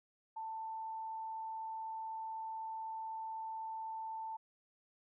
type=tone; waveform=sine; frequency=888 Hz; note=A5; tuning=16 cents sharp; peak=-40 dBFS; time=0.36-4.37 s; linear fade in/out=10 ms; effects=none